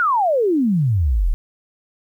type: exponential sweep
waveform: sine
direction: down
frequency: 1480 to 34.16 Hz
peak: -14 dBFS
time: 0-1.34 s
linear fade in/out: 0 ms
effects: 9-bit